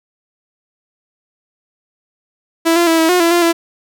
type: tone with pitch steps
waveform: sawtooth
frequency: 330.1 / 343.5 / 327.7 / 323.6 / 360 / 336.2 / 346.9 / 335.6 Hz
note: E4 / F4 / E4 / E4 / F#4 / E4 / F4 / E4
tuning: +2 / -29 / -10 / -32 / -47 / +34 / -12 / +31 cents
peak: -6 dBFS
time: 2.65-3.53 s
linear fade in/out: 20 ms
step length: 110 ms
effects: none